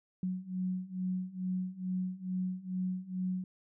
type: beating tone pair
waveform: sine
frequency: 183.1 / 185.4 Hz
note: F#3 / F#3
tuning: -18 / +4 cents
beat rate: 2.3 Hz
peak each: -37 / -35 dBFS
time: 0.23-3.44 s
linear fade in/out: 2 ms
effects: none